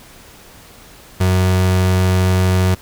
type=tone; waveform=35% pulse; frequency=92.5 Hz; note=F#2; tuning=in tune; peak=-10 dBFS; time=1.2-2.75 s; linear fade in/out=10 ms; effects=pink hiss -42 dBFS RMS until 2.81 s